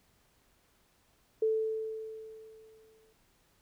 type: tone with exponential decay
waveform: sine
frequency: 440 Hz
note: A4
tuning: in tune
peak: -24 dBFS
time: 1.42-3.13 s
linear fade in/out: 5 ms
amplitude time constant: 370 ms
effects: pink hiss -69 dBFS RMS until 3.61 s